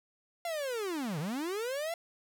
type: linear two-way sweep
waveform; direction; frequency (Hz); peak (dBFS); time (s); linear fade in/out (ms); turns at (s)
45% pulse; down then up; 698.5 to 138.59 to 690; -33; 0.45-1.94; 2; 1.19
effects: none

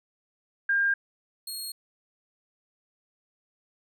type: tone pair in turn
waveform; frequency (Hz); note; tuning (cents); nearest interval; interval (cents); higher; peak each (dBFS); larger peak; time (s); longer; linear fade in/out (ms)
sine / 20% pulse; 1605 / 4285; G6 / C8; +40 / +40; octave + perfect fourth; 1700; second; -21 / -28; first; 0.69-0.94 / 1.47-1.72; neither; 5
effects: none

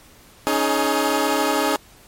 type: chord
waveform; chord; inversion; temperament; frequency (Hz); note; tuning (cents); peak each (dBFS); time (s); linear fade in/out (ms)
15% pulse; C# suspended second; none; equal with one note detuned; 277.2 / 311.1 / 421.6; C#4 / D#4 / G#4; 0 / 0 / +26; -16; 0.47-1.76; 0
effects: pink hiss -49 dBFS RMS until 2.07 s + MP3 64 kbps

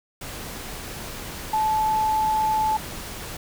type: tone in noise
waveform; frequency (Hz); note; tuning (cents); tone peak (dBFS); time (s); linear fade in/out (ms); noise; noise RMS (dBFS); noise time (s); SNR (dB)
sine; 868; A5; -24; -19; 1.53-2.77; 5; pink; -35; 0.21-3.37; +13
effects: none

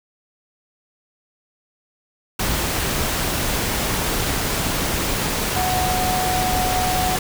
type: tone in noise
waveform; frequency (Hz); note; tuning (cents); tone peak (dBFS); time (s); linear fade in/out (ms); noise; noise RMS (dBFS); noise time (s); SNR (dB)
sine; 737; F#5; -7; -21; 5.56-7.16; 5; pink; -22; 2.39-7.19; -2
effects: none

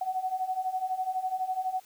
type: beating tone pair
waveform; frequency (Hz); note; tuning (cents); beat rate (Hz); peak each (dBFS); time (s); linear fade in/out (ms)
sine; 740 / 752; F#5 / F#5; 0 / +28; 12; -33 / -30; 0.01-1.8; 5
effects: white hiss -58 dBFS RMS until 1.85 s

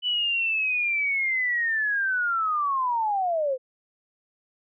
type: linear sweep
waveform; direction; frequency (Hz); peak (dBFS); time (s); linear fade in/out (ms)
sine; down; 2991 to 500; -22; 0.02-3.58; 50
effects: none

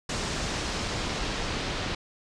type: noise with low-pass filter sweep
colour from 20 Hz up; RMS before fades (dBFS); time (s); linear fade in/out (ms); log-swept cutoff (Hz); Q
pink; -31; 0.09-1.95; 5; 6800 to 4300; 1.1
effects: resampled to 22050 Hz

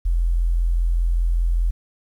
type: tone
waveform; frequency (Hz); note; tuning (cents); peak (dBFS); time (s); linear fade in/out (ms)
sine; 42.54; F1; -45; -16; 0.05-1.71; 10
effects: 9-bit

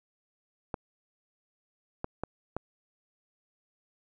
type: clicks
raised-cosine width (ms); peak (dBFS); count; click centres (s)
1; -18; 4; 0.742 / 2.044 / 2.236 / 2.566
effects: none

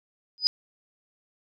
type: tone with exponential growth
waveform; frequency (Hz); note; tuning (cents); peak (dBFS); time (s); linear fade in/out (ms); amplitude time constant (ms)
sine; 4978; D#8; 0; -13; 0.38-0.47; 0; 19
effects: none

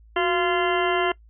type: harmonic tone with a mistuned harmonic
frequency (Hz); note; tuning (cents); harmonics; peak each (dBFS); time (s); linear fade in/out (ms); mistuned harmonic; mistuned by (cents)
345.5; F4; -19; 1 / 2 / 3 / 4 / 5 / 6 / 8 / 9; -23 / -26 / -28 / -29 / -30 / -31 / -32 / -33; 0.16-1.12; 5; 1; +99
effects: noise-tail reverb RT60 0.1 s tail -22 dB re dry + added 55 Hz sine -48 dBFS peak until 1.29 s

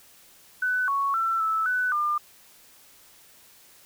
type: tone with pitch steps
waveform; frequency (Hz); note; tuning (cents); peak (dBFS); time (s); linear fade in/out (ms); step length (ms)
sine; 1499 / 1111 / 1341 / 1311 / 1496 / 1200; F#6 / C#6 / E6 / E6 / F#6 / D6; +22 / +4 / +29 / -10 / +19 / +37; -22; 0.62-2.18; 5; 260
effects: white hiss -54 dBFS RMS until 3.85 s

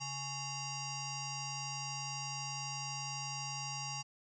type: tone with frequency modulation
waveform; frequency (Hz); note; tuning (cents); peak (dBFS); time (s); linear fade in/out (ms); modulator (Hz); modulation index
sine; 2778; F7; -10; -38; 0-4.03; 20; 972; 3.7
effects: none

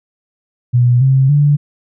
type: tone with pitch steps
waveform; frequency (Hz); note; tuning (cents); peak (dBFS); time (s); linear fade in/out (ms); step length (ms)
sine; 122.4 / 133.48 / 145.56; B2 / C3 / D3; -15 / +35 / -15; -7; 0.73-1.57; 20; 280
effects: none

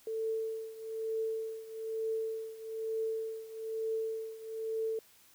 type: tone with tremolo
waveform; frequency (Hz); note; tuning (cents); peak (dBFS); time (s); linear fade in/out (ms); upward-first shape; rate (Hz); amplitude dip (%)
sine; 444.7; A4; +18; -30; 0.07-4.99; 2; triangle; 1.1; 85
effects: white hiss -62 dBFS RMS until 5.34 s

